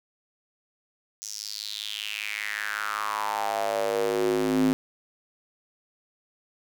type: tone with high-pass filter sweep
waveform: square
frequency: 52.6 Hz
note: G#1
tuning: 23 cents sharp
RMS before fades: -28 dBFS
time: 1.22-4.73 s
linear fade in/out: 0 ms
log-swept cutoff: 6200 to 240 Hz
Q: 5.1
effects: none